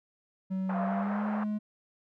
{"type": "tone with pitch glide", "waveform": "triangle", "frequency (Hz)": [189.2, 211.1], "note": ["F#3", "G#3"], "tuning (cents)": [39, 29], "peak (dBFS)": -27, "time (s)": [0.5, 1.59], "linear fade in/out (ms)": 20, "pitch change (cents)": 190, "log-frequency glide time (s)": [0.8, 1.27]}
{"type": "band-pass noise", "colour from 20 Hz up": "pink", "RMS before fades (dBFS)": -38, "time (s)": [0.69, 1.44], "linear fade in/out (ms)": 5, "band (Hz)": [600, 1400], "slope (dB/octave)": 24}
{"type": "tone", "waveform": "sine", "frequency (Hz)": 689, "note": "F5", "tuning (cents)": -24, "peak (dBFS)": -34, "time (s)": [0.73, 1.04], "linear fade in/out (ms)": 20}
{"effects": []}